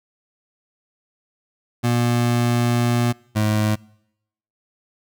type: tone pair in turn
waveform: 25% pulse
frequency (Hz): 120 / 106.91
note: B2 / A2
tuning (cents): -49 / -49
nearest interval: major second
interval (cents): 200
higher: first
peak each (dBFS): -13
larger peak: neither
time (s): 1.83-3.13 / 3.35-3.76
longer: first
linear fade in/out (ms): 20
effects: noise-tail reverb RT60 0.8 s tail -25 dB re dry